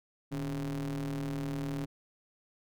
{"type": "ring-modulated tone", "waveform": "square", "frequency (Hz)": 65.41, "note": "C2", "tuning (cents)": 0, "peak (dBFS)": -31, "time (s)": [0.31, 1.86], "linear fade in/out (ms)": 20, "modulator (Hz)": 216, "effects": []}